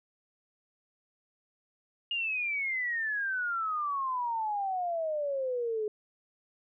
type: exponential sweep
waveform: sine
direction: down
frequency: 2857 to 418.5 Hz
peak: -29 dBFS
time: 2.11-5.88 s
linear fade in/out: 2 ms
effects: none